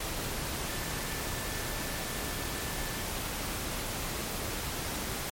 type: tone in noise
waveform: sine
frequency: 1760 Hz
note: A6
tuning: in tune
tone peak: -46 dBFS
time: 0.69-3.03 s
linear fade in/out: 5 ms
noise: pink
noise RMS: -35 dBFS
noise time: 0-5.3 s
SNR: -14 dB
effects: MP3 64 kbps